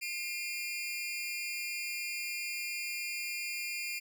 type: tone with amplitude modulation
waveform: sawtooth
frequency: 2410 Hz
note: D7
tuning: 44 cents sharp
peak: -28 dBFS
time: 0.01-4 s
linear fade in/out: 20 ms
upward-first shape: sine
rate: 293 Hz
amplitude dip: 90%
effects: none